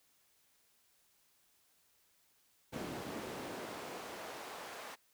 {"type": "noise with high-pass filter sweep", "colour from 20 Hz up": "brown", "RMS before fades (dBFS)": -45, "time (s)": [2.72, 4.96], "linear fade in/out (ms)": 20, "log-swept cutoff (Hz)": [230, 840], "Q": 0.86, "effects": ["white hiss -72 dBFS RMS until 5.13 s"]}